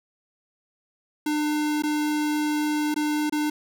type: tone with dropouts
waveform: square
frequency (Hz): 300.6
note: D4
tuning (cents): +40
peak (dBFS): -23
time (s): 1.26-3.5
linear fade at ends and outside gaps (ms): 5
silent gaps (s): 1.823-1.835 / 2.943-2.961 / 3.297-3.323
effects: none